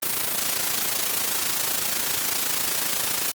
white noise with amplitude modulation, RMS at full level -22 dBFS, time 0.02-3.32 s, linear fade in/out 10 ms, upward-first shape sine, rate 27.9 Hz, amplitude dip 60%, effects high-pass 100 Hz 12 dB/octave + Opus 32 kbps

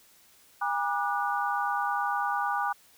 sine tone cluster, 811 / 960 / 1191 / 1467 Hz, G#5 / B5 / D6 / F#6, -41 / -49 / +24 / -15 cents, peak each -30 / -33 / -31 / -33 dBFS, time 0.61-2.73 s, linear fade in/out 10 ms, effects white hiss -59 dBFS RMS until 2.97 s

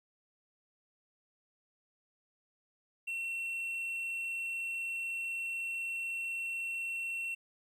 triangle tone, 2714 Hz, E7, 50 cents sharp, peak -33 dBFS, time 3.07-7.35 s, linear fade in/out 10 ms, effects 12-bit

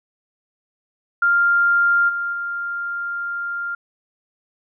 sine tone with level steps, 1396.9 Hz, F6, in tune, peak -13 / -21 / -23 dBFS, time 1.22-3.75 s, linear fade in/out 5 ms, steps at 2.08 / 2.32 s, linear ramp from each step 20 ms, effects none

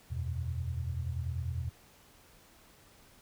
sine chord, E suspended second, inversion none, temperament equal, 82.41 / 92.5 / 123.47 Hz, E2 / F#2 / B2, 0 / 0 / 0 cents, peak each -35 / -40 / -37 dBFS, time 0.1-1.7 s, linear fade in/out 20 ms, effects pink hiss -60 dBFS RMS until 3.21 s

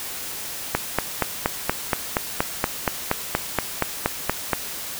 click train, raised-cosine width 0.5 ms, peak -3 dBFS, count 17, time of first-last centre 0.75-4.533 s, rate 4.23 Hz, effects white hiss -32 dBFS RMS until 4.99 s

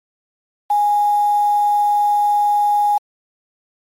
sine tone with quantisation, 827 Hz, G#5, 8 cents flat, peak -12 dBFS, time 0.7-2.98 s, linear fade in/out 5 ms, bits 6, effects MP3 64 kbps

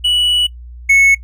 triangle tone pair in turn, 2945 / 2202 Hz, F#7 / C#7, -9 / -12 cents, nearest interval perfect fourth, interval 503 cents, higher first, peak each -9 / -4 dBFS, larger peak second, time 0.04-0.47 / 0.89-1.15 s, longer first, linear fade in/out 10 ms, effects noise-tail reverb RT60 0.1 s tail -21 dB re dry + added 60 Hz sine -30 dBFS peak until 1.23 s

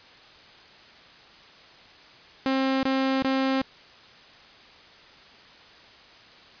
sawtooth tone bursts, 266.2 Hz, C4, 30 cents sharp, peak -18 dBFS, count 3, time 2.46-3.616 s, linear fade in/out 0 ms, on 370 ms, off 23 ms, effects white hiss -50 dBFS RMS until 6.6 s + resampled to 11025 Hz

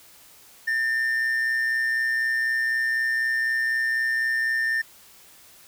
triangle tone with amplitude modulation, 1800 Hz, A6, 39 cents sharp, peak -18 dBFS, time 0.67-4.82 s, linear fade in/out 10 ms, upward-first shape sine, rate 124 Hz, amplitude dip 35%, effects white hiss -51 dBFS RMS until 5.67 s

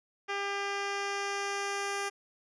10% pulse tone with low-pass filter sweep, 400 Hz, G4, 35 cents sharp, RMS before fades -34 dBFS, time 0.28-2.1 s, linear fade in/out 20 ms, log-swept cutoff 3800 to 8600 Hz, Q 1.2, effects none

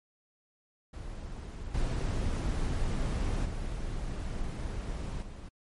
brown noise with level steps, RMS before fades -40 / -30 / -35 / -42 dBFS, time 0.93-5.49 s, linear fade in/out 10 ms, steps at 1.74 / 3.45 / 5.22 s, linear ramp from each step 5 ms, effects MP3 48 kbps

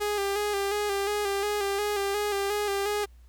sawtooth tone with vibrato, 406.1 Hz, G#4, 39 cents flat, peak -22 dBFS, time 0-3.06 s, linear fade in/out 20 ms, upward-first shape square, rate 2.8 Hz, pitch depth 39 cents each way, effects added 60 Hz sine -49 dBFS peak until 3.28 s + pink hiss -67 dBFS RMS until 3.28 s

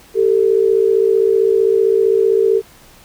sine tone pair together, 390.9 / 446.4 Hz, G4 / A4, -5 / +25 cents, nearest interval major second, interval 230 cents, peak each -13 dBFS, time 0.14-2.62 s, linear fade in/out 50 ms, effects pink hiss -45 dBFS RMS until 3.04 s

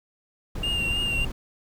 brown noise, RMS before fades -30 dBFS, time 0.55-1.32 s, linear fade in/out 5 ms
triangle tone with vibrato, 2794 Hz, F7, in tune, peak -23 dBFS, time 0.63-1.25 s, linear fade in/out 5 ms, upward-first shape triangle, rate 3.3 Hz, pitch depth 35 cents each way
effects none

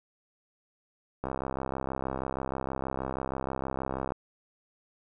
click train, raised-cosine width 1 ms, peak -18 dBFS, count 192, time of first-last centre 1.24-4.121 s, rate 66.3 Hz, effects none

